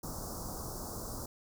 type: band-stop noise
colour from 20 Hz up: pink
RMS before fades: -41 dBFS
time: 0.03-1.26 s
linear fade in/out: 5 ms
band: 1300 to 4900 Hz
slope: 48 dB/octave
effects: none